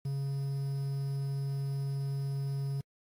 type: tone with quantisation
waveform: triangle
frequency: 138 Hz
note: C#3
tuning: 7 cents flat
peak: -29 dBFS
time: 0.05-2.81 s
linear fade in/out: 5 ms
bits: 9
effects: AAC 48 kbps